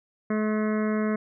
harmonic tone, 214.6 Hz, A3, 43 cents flat, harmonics 1 / 2 / 3 / 5 / 6 / 7 / 8 / 9 / 10, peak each -24 / -30 / -34 / -38 / -40 / -41 / -42 / -43 / -44 dBFS, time 0.3-1.16 s, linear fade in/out 5 ms, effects none

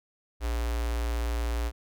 square tone with notch filter, 58.27 Hz, A#1, in tune, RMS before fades -29 dBFS, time 0.4-1.72 s, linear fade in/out 50 ms, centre 160 Hz, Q 0.73, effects none

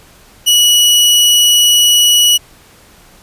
sawtooth tone, 2930 Hz, F#7, 18 cents flat, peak -3 dBFS, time 0.46-2.38 s, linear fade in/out 20 ms, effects pink hiss -43 dBFS RMS until 3.22 s + resampled to 32000 Hz

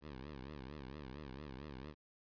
10% pulse tone with vibrato, 69.6 Hz, C#2, 8 cents sharp, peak -39 dBFS, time 0.01-1.95 s, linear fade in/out 50 ms, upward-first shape triangle, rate 4.4 Hz, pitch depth 210 cents each way, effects resampled to 11025 Hz + 13-bit

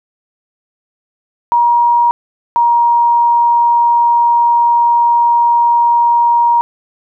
sine tone pair in turn, 950 / 944.8 Hz, A#5 / A#5, +33 / +23 cents, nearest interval unison, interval 10 cents, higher first, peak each -7 dBFS, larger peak neither, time 1.52-2.11 / 2.56-6.61 s, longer second, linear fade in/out 0 ms, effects none

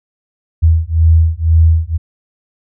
sine beating tone pair, 80.4 / 82.4 Hz, E2 / E2, -43 / 0 cents, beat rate 2 Hz, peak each -10 dBFS, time 0.62-1.98 s, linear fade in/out 20 ms, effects none

